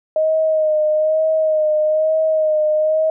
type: tone with vibrato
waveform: sine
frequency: 623 Hz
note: D#5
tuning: 2 cents sharp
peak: -13 dBFS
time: 0.16-3.1 s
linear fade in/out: 2 ms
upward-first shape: sine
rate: 1.1 Hz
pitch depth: 31 cents each way
effects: none